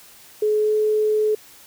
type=tone with pitch glide; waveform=sine; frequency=425.3 to 428.3 Hz; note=G#4 to A4; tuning=+41 to -47 cents; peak=-16 dBFS; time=0.42-1.35 s; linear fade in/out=5 ms; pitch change=+12 cents; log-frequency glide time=0.58-0.73 s; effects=white hiss -47 dBFS RMS until 1.66 s